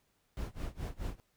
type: noise with tremolo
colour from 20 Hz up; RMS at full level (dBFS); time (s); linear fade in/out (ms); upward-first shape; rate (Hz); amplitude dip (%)
brown; -36; 0.37-1.2; 0; sine; 4.7; 95
effects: pink hiss -75 dBFS RMS until 1.36 s